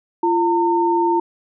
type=tone pair together; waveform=sine; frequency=343.4 / 910 Hz; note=F4 / A#5; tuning=-29 / -42 cents; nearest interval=octave + perfect fourth; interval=1687 cents; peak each=-17 dBFS; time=0.23-1.2 s; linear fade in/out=5 ms; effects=none